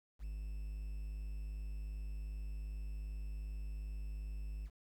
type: tone with quantisation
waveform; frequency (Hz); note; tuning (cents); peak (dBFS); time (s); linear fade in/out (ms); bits
triangle; 51.3; G#1; -21; -38; 0.19-4.7; 50; 11
effects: none